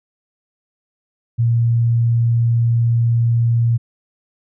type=tone; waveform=sine; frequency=117 Hz; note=A#2; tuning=7 cents sharp; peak=-12 dBFS; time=1.38-3.78 s; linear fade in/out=20 ms; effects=none